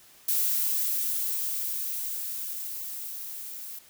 violet noise with level ramp, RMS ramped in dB -25 to -40 dBFS, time 0.28-3.79 s, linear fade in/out 5 ms, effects white hiss -55 dBFS RMS until 3.89 s

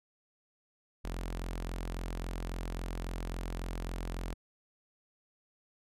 sawtooth tone with notch filter, 43.65 Hz, F1, in tune, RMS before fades -38 dBFS, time 1.04-4.34 s, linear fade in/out 10 ms, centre 110 Hz, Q 1.6, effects resampled to 32000 Hz

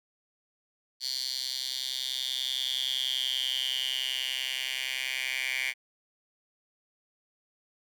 10% pulse tone with high-pass filter sweep, 130.5 Hz, C3, 4 cents flat, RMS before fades -32 dBFS, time 1-5.74 s, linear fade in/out 50 ms, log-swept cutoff 4300 to 2300 Hz, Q 7.7, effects none

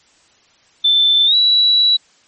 sine tone with pitch glide, 3536 to 3923 Hz, A7 to B7, +8 to -12 cents, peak -9 dBFS, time 0.84-1.97 s, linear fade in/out 10 ms, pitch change +180 cents, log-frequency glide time 1.26-1.35 s, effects white hiss -53 dBFS RMS until 2.27 s + MP3 32 kbps

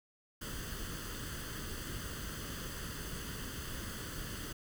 pink noise with comb filter, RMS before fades -42 dBFS, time 0.41-4.53 s, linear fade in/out 10 ms, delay 0.64 ms, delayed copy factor +0.7, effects none

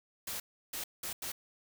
white noise bursts at uneven times, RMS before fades -39 dBFS, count 4, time 0.27-0.4 / 0.73-0.84 / 1.03-1.13 / 1.22-1.32 s, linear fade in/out 5 ms, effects none

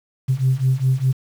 sine beating tone pair, 128.3 / 133.2 Hz, C3 / C3, -34 / +31 cents, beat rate 4.9 Hz, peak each -18 / -17 dBFS, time 0.28-1.13 s, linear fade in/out 20 ms, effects tanh soft clip ceiling -9 dBFS + 7-bit

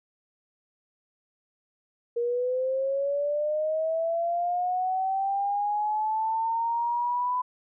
sine linear sweep, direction up, 469.5 to 1002 Hz, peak -24 dBFS, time 2.16-7.42 s, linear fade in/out 10 ms, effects none

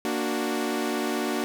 sawtooth chord, Bb augmented, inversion none, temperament equal, 233.1 / 293.7 / 370 Hz, Bb3 / D4 / F#4, 0 / 0 / 0 cents, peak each -26 dBFS, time 0.05-1.44 s, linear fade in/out 0 ms, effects none

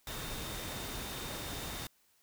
sine tone in noise, 3654 Hz, A#7, 35 cents flat, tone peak -49 dBFS, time 0.07-1.87 s, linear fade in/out 2 ms, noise pink, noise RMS -41 dBFS, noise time 0.07-1.87 s, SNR -11 dB, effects white hiss -70 dBFS RMS until 2.22 s

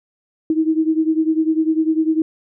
sine beating tone pair, 315.4 / 325.4 Hz, D#4 / E4, +24 / -22 cents, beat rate 10 Hz, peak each -16 / -19 dBFS, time 0.5-2.22 s, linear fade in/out 2 ms, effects none

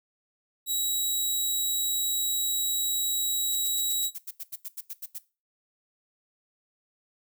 10% pulse tone, 3873 Hz, B7, 35 cents flat, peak -18 dBFS, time 0.66-4.11 s, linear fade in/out 50 ms
violet noise bursts, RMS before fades -36 dBFS, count 14, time 3.52-5.186 s, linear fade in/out 10 ms, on 41 ms, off 84 ms
effects noise-tail reverb RT60 0.3 s tail -18 dB re dry

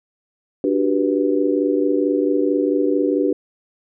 sine chord, G major seventh, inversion second, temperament just, 294 / 367.5 / 392 / 490 Hz, D4 / F#4 / G4 / B4, +2 / -12 / 0 / -14 cents, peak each -19 / -23 / -21 / -22 dBFS, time 0.64-3.33 s, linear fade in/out 2 ms, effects none

